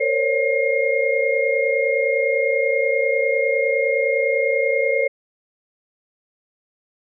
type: tone cluster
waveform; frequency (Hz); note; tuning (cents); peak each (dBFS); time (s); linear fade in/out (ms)
sine; 460.5 / 530 / 560 / 2134; A#4 / C5 / C#5 / C7; -21 / +22 / +18 / +34; -22; 0-5.08; 10
effects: none